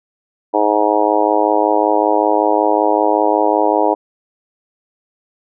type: harmonic tone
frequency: 105.3 Hz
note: G#2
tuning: 24 cents sharp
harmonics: 3 / 4 / 5 / 6 / 7 / 8 / 9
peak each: -19 / -19 / -19 / -19 / -19 / -19 / -19 dBFS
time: 0.53-3.95 s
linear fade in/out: 20 ms
effects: none

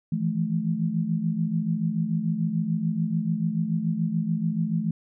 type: tone cluster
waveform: sine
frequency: 161.8 / 168.7 / 215.9 Hz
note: E3 / E3 / A3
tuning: -32 / +40 / -33 cents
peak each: -28 / -27 / -27 dBFS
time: 0.12-4.91 s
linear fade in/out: 5 ms
effects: none

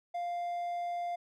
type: tone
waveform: triangle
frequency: 698.5 Hz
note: F5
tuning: in tune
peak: -31 dBFS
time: 0.14-1.16 s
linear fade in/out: 10 ms
effects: none

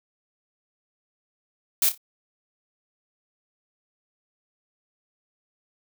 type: noise with echo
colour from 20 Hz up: blue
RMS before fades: -20 dBFS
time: 1.82-1.89 s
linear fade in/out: 2 ms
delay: 29 ms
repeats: 3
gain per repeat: -11 dB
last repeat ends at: 1.977 s
effects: none

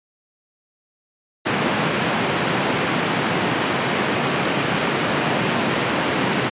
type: band-pass noise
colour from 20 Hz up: pink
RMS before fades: -21 dBFS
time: 1.45-6.5 s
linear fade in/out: 20 ms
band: 140 to 3200 Hz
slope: 24 dB/octave
effects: resampled to 8000 Hz

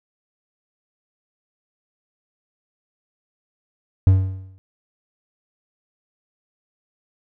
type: tone with exponential decay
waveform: triangle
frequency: 94.7 Hz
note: F#2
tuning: 41 cents sharp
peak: -5 dBFS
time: 4.07-4.58 s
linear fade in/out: 0 ms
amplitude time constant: 110 ms
effects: none

